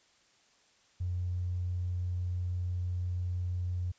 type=tone with tanh clipping; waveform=triangle; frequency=89.4 Hz; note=F2; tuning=41 cents sharp; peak=-30 dBFS; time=1-3.92 s; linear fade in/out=10 ms; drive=2 dB; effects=white hiss -66 dBFS RMS until 3.98 s + resampled to 16000 Hz